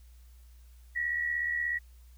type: tone pair together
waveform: sine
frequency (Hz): 1853.3 / 1930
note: A#6 / B6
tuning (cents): -11 / -40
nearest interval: minor second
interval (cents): 71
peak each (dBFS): -36 / -29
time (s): 0.95-1.79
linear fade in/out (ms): 20
effects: added 60 Hz sine -51 dBFS peak until 2.17 s + white hiss -67 dBFS RMS until 2.17 s